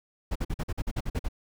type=noise bursts; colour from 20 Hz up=brown; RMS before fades=-28 dBFS; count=11; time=0.31-1.286 s; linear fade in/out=10 ms; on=46 ms; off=47 ms; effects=none